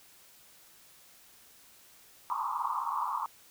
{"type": "band-pass noise", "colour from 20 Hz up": "white", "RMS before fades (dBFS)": -33, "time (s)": [2.3, 3.26], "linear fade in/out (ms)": 0, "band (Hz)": [870, 1200], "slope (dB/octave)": 96, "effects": ["white hiss -58 dBFS RMS until 3.5 s"]}